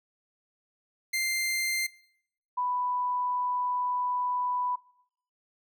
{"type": "tone pair in turn", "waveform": ["sawtooth", "sine"], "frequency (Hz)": [2093, 990.9], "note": ["C7", "B5"], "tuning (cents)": [0, 5], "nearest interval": "octave + minor second", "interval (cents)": 1295, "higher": "first", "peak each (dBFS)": [-23, -26], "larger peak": "first", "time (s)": [[1.13, 1.87], [2.57, 4.76]], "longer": "second", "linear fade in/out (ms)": 10, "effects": ["noise-tail reverb RT60 0.7 s tail -22 dB re dry"]}